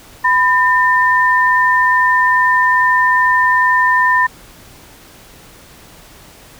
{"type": "tone pair together", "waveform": "sine", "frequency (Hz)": [1000, 1805.6], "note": ["B5", "A6"], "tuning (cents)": [21, 44], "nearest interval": "minor seventh", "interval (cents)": 1023, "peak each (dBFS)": -12, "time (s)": [0.24, 4.27], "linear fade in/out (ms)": 10, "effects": ["pink hiss -41 dBFS RMS until 6.59 s"]}